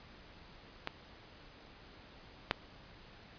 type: clicks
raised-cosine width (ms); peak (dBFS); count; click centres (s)
0.3; -19 / -12; 2; 0.874 / 2.511
effects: pink hiss -56 dBFS RMS until 3.38 s + resampled to 11025 Hz